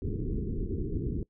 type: low-pass noise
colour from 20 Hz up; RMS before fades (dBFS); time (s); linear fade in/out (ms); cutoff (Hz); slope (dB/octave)
pink; -32; 0.02-1.23; 2; 440; 96
effects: noise-tail reverb RT60 0.1 s tail -21 dB re dry